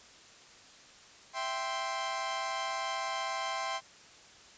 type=chord; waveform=sawtooth; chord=C major; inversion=first; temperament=equal; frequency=659.3 / 784 / 1046.5 Hz; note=E5 / G5 / C6; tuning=0 / 0 / 0 cents; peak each=-36 / -34 / -32 dBFS; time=1.33-3.81 s; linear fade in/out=50 ms; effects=white hiss -55 dBFS RMS until 4.57 s + resampled to 16000 Hz

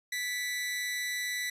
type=tone with amplitude modulation; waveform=sawtooth; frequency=1975.5 Hz; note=B6; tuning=in tune; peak=-26 dBFS; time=0.12-1.5 s; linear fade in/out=5 ms; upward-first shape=sine; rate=275 Hz; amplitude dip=45%; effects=resampled to 32000 Hz

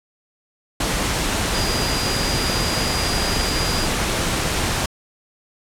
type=tone in noise; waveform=sine; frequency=4858 Hz; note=D#8; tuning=42 cents flat; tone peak=-26 dBFS; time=1.54-3.86 s; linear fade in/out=5 ms; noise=pink; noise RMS=-21 dBFS; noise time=0.8-4.86 s; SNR=-8 dB; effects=low-pass 10000 Hz 12 dB/octave

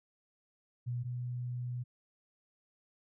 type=tone pair in turn; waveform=sine; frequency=121.8 / 123.14 Hz; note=B2 / B2; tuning=-24 / -5 cents; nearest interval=unison; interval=19 cents; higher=second; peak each=-33 / -35 dBFS; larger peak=first; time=0.86-1.04 / 1.04-1.84 s; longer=second; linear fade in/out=20 ms; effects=none

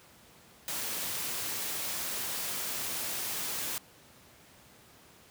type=noise; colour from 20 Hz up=white; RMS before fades=-35 dBFS; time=0.68-3.78 s; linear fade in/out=0 ms; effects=pink hiss -57 dBFS RMS until 5.3 s + high-pass 80 Hz 12 dB/octave

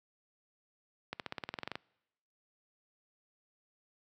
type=accelerating click train; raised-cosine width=0.3 ms; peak=-21 dBFS; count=13; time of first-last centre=1.13-1.755 s; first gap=68 ms; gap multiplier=0.95; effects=noise-tail reverb RT60 0.9 s tail -26 dB re dry + high-pass 100 Hz 12 dB/octave

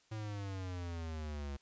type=exponential sweep; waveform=square; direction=down; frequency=110.4 to 69 Hz; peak=-40 dBFS; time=0.11-1.57 s; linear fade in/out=10 ms; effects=white hiss -70 dBFS RMS until 1.61 s + resampled to 16000 Hz

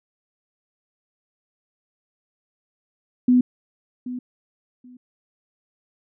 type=tone with echo; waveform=sine; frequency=249.2 Hz; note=B3; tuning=16 cents sharp; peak=-12 dBFS; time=3.28-3.41 s; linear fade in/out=5 ms; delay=780 ms; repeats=2; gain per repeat=-15 dB; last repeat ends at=4.97 s; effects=none

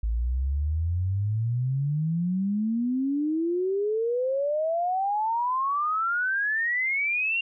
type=exponential sweep; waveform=sine; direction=up; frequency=53.6 to 2794 Hz; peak=-23 dBFS; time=0.03-7.41 s; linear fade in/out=5 ms; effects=none

